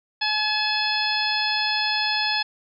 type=harmonic tone with a mistuned harmonic; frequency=852 Hz; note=G#5; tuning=44 cents sharp; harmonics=1 / 2 / 3 / 4 / 5 / 6; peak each=-28 / -28 / -28 / -28 / -28 / -28 dBFS; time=0.21-2.43 s; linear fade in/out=10 ms; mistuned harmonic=3; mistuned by=+25 cents; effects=none